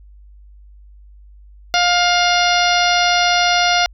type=harmonic tone; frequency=706 Hz; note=F5; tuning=19 cents sharp; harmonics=1 / 2 / 3 / 4 / 5 / 6 / 7 / 8; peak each=-16 / -19 / -21 / -22 / -23 / -24 / -24 / -25 dBFS; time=1.74-3.86 s; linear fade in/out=0 ms; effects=added 50 Hz sine -40 dBFS peak until 3.93 s